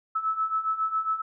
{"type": "beating tone pair", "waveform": "sine", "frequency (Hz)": [1300, 1307.3], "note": ["E6", "E6"], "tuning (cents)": [-24, -15], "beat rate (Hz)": 7.3, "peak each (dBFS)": [-30, -26], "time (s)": [0.15, 1.22], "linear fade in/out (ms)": 10, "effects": []}